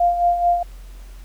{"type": "tone with tremolo", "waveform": "sine", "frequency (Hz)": 698.5, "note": "F5", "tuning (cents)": 0, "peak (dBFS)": -12, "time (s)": [0, 0.63], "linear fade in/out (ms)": 5, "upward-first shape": "sine", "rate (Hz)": 4.6, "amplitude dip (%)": 60, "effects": ["added 44 Hz sine -35 dBFS peak until 1.24 s", "pink hiss -51 dBFS RMS until 1.24 s"]}